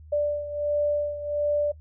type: beating tone pair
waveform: sine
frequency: 587.3 / 588.7 Hz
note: D5 / D5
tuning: 0 / +4 cents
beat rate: 1.4 Hz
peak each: -24 / -29 dBFS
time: 0.12-1.72 s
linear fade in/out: 10 ms
effects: noise-tail reverb RT60 0.1 s tail -20 dB re dry + added 77 Hz sine -44 dBFS peak until 1.8 s